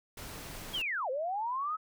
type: noise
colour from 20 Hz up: pink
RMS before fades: -44 dBFS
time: 0.17-0.82 s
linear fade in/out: 5 ms
type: linear two-way sweep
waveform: sine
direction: down then up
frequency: 3367 to 496.6 to 1298 Hz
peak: -31 dBFS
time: 0.73-1.77 s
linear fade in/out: 20 ms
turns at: 1.1 s
effects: none